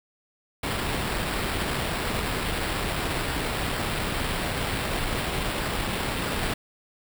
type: noise with sample-and-hold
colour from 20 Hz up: pink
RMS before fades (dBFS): -28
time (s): 0.63-6.54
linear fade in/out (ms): 5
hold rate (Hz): 6300
effects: none